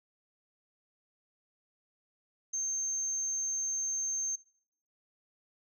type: tone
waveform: sine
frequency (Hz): 6340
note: G8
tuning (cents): +19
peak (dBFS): -30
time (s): 2.53-4.36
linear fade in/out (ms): 10
effects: noise-tail reverb RT60 0.8 s tail -26 dB re dry + tanh soft clip ceiling -27 dBFS